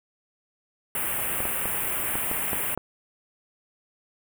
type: band-stop noise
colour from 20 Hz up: white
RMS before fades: -28 dBFS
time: 0.95-2.75 s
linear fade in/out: 2 ms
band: 2900 to 8800 Hz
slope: 48 dB/octave
type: clicks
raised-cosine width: 1 ms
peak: -15 dBFS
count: 7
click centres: 1.404 / 1.454 / 1.656 / 2.155 / 2.314 / 2.532 / 2.776 s
effects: none